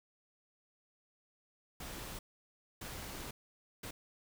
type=noise bursts at uneven times; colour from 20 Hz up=pink; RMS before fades=-45 dBFS; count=3; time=1.8-2.19 / 2.81-3.31 / 3.83-3.91 s; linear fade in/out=5 ms; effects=none